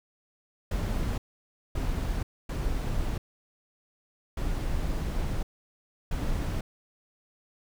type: noise bursts at uneven times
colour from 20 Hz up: brown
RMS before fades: -29 dBFS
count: 5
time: 0.71-1.18 / 1.75-2.23 / 2.49-3.18 / 4.37-5.43 / 6.11-6.61 s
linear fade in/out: 5 ms
effects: none